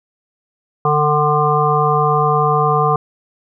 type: harmonic tone with a mistuned harmonic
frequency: 149.6 Hz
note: D3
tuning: 32 cents sharp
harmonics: 1 / 3 / 5 / 7 / 8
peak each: -18 / -18 / -18 / -18 / -18 dBFS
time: 0.85-2.96 s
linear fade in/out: 2 ms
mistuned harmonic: 1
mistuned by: -19 cents
effects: none